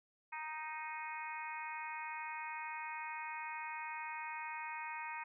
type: harmonic tone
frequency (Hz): 311.1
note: D#4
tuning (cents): 0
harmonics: 3 / 4 / 5 / 6 / 7 / 8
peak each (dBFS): -44 / -52 / -52 / -51 / -49 / -49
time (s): 0.32-5.24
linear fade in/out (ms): 10
effects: none